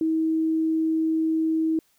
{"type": "tone", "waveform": "sine", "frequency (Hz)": 320.1, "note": "D#4", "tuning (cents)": 49, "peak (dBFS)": -20, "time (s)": [0.01, 1.79], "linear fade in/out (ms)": 2, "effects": ["white hiss -65 dBFS RMS until 1.98 s"]}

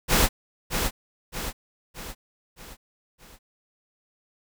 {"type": "noise with echo", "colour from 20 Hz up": "pink", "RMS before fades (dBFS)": -19, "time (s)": [0.08, 0.29], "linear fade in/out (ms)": 50, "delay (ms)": 620, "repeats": 5, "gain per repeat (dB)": -6, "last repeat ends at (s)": 3.39, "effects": []}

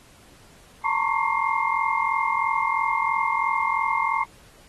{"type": "tone cluster", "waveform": "sine", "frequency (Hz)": [894, 937, 1073, 1116, 2116], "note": ["A5", "A#5", "C6", "C#6", "C7"], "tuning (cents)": [27, 9, 43, 11, 19], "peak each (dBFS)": -27, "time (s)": [0.84, 4.24], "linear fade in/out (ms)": 10, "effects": ["pink hiss -53 dBFS RMS until 4.68 s", "AAC 32 kbps"]}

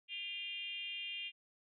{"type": "tone with frequency modulation", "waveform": "sine", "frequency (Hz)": 2800, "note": "F7", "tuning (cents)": 4, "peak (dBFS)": -40, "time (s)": [0.08, 1.32], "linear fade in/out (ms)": 50, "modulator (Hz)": 382, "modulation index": 1.1, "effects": []}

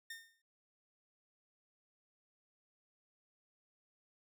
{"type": "tone with exponential decay", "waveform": "sawtooth", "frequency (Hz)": 1823, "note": "A#6", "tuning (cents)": -39, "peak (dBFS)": -39, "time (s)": [0.1, 0.42], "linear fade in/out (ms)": 5, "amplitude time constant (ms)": 68, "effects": []}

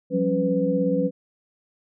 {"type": "tone cluster", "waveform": "sine", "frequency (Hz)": [175.8, 192.6, 275.4, 498.7], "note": ["F3", "G3", "C#4", "B4"], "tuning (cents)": [12, -30, -11, 17], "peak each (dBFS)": [-26, -26, -25, -23], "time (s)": [0.1, 1.11], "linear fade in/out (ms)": 50, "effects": []}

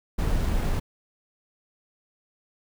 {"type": "noise with sample-and-hold", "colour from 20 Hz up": "brown", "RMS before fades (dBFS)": -24, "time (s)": [0.18, 0.8], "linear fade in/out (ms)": 10, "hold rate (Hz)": 11025, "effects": []}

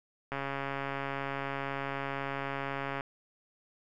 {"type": "click train", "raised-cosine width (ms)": 0.5, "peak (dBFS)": -20, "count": 372, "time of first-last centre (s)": [0.32, 3.008], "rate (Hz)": 138, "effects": []}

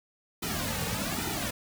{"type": "noise with flanger", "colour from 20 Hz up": "pink", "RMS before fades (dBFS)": -32, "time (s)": [0.42, 1.51], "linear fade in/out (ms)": 10, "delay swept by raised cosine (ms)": [1.8, 3], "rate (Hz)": 1.2, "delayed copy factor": -1, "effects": []}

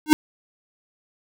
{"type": "tone with exponential growth", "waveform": "square", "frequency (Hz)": 306.5, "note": "D#4", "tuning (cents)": -26, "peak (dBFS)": -7, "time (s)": [0.06, 0.13], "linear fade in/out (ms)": 0, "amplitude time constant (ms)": 15, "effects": []}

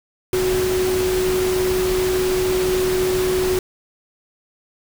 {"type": "tone in noise", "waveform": "sine", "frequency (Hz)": 370, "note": "F#4", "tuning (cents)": 0, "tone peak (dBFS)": -17, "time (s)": [0.33, 3.59], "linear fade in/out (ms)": 2, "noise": "pink", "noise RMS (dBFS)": -26, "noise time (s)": [0.33, 3.59], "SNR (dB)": 6, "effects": []}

